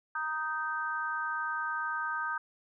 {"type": "chord", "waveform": "sine", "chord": "Eb major", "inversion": "second", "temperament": "just", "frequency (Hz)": [933.4, 1244.5, 1555.6], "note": ["Bb5", "Eb6", "G6"], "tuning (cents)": [2, 0, -14], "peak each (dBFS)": [-38, -35, -34], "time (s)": [0.15, 2.38], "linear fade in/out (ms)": 5, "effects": []}